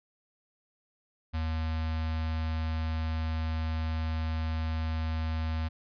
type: tone with notch filter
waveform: square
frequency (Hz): 79.7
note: D#2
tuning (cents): +42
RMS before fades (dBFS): -31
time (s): 1.33-5.69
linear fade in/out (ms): 20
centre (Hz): 410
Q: 1.2
effects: resampled to 11025 Hz